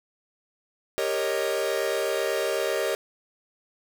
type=chord; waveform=45% pulse; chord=Eb dominant seventh; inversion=first; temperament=equal with one note detuned; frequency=395.9 / 466.2 / 554.4 / 622.3 Hz; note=G4 / Bb4 / Db5 / Eb5; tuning=+17 / 0 / 0 / 0 cents; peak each=-30 dBFS; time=0.98-2.95 s; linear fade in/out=0 ms; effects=none